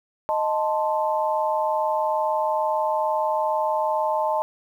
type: chord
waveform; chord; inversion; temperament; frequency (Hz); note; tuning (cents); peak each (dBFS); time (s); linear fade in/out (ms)
sine; A diminished; second; equal; 622.3 / 880 / 1046.5; Eb5 / A5 / C6; 0 / 0 / 0; -24 / -23 / -29; 0.29-4.42; 0
effects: 9-bit